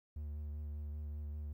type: tone with vibrato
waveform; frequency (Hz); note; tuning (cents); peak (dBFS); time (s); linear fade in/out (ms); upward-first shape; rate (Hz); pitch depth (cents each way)
triangle; 74.4; D2; +23; -38; 0.16-1.53; 5; triangle; 5.1; 29
effects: 13-bit